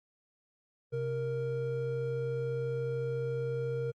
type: tone pair together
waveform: triangle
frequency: 130.81 / 466.5 Hz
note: C3 / A#4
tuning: 0 / +1 cents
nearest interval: octave + minor seventh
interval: 2201 cents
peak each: -33 / -31 dBFS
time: 0.92-3.92 s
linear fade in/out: 20 ms
effects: AAC 48 kbps